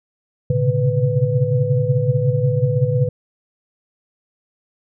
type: tone cluster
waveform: sine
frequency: 113.8 / 128.8 / 134.4 / 145.1 / 497.3 Hz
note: A#2 / C3 / C3 / D3 / B4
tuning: -41 / -27 / +47 / -21 / +12 cents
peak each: -21 dBFS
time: 0.5-3.09 s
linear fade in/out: 5 ms
effects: none

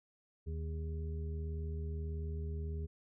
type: harmonic tone with a mistuned harmonic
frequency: 78.4 Hz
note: D#2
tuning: 14 cents sharp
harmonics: 1 / 2 / 3 / 5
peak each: -37 / -46 / -54 / -49 dBFS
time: 0.46-2.87 s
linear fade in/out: 20 ms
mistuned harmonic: 5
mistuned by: +67 cents
effects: none

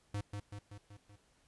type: tone with echo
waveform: square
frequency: 102.4 Hz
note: G#2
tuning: 24 cents flat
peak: -36 dBFS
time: 0.14-0.21 s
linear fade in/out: 5 ms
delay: 190 ms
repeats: 5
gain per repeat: -4 dB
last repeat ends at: 1.16 s
effects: pink hiss -71 dBFS RMS until 1.47 s + resampled to 24000 Hz

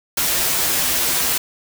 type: noise with comb filter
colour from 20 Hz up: white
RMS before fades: -19 dBFS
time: 0.17-1.38 s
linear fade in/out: 5 ms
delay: 9.6 ms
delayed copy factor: -0.8
effects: none

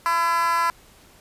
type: tone with high-pass filter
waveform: 10% pulse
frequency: 336.7 Hz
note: E4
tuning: 37 cents sharp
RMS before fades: -21 dBFS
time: 0.06-0.7 s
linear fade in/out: 0 ms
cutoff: 1100 Hz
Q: 6.6
effects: pink hiss -52 dBFS RMS until 1.2 s + resampled to 32000 Hz

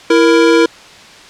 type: tone pair together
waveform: square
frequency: 332 / 467.9 Hz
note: E4 / A#4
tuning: +12 / +6 cents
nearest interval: tritone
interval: 594 cents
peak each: -10 dBFS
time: 0.1-0.66 s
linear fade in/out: 5 ms
effects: white hiss -37 dBFS RMS until 1.29 s + low-pass 5000 Hz 12 dB/octave

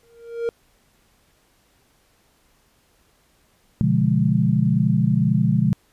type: tone with exponential growth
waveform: triangle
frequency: 466.2 Hz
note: A#4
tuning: in tune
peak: -16 dBFS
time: 0.03-0.49 s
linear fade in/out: 0 ms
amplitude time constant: 100 ms
type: chord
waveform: sine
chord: B diminished seventh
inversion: none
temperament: equal with one note detuned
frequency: 123.47 / 145.4 / 174.61 / 207.7 Hz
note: B2 / D3 / F3 / Ab3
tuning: 0 / -17 / 0 / 0 cents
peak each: -21 dBFS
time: 3.81-5.73 s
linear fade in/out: 0 ms
effects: pink hiss -61 dBFS RMS until 5.92 s + resampled to 32000 Hz

